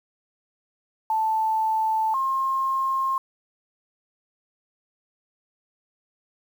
sine tone pair in turn, 880 / 1067.1 Hz, A5 / C6, 0 / +34 cents, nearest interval minor third, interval 334 cents, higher second, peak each -20 / -21 dBFS, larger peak first, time 1.1-2.14 / 2.14-3.18 s, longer neither, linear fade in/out 2 ms, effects 8-bit

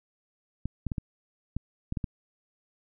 clicks, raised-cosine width 5 ms, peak -18 dBFS, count 8, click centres 0.656 / 0.867 / 0.918 / 0.982 / 1.566 / 1.924 / 1.972 / 2.042 s, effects none

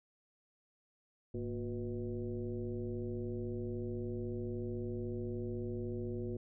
sine tone with frequency modulation, 233.1 Hz, A#3, in tune, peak -36 dBFS, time 1.34-6.37 s, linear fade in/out 5 ms, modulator 130 Hz, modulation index 1.6, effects none

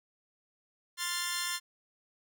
10% pulse chord, F major, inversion second, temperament equal, 1046.5 / 1396.9 / 1760 Hz, C6 / F6 / A6, 0 / 0 / 0 cents, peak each -28 / -31 / -26 dBFS, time 0.97-1.6 s, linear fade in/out 50 ms, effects none

